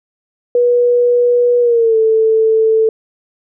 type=tone with pitch glide; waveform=sine; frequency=485.4 to 442.6 Hz; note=B4 to A4; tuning=-30 to +10 cents; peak=-8 dBFS; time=0.55-2.89 s; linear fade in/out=2 ms; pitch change=-160 cents; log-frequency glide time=1.6-1.97 s; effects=none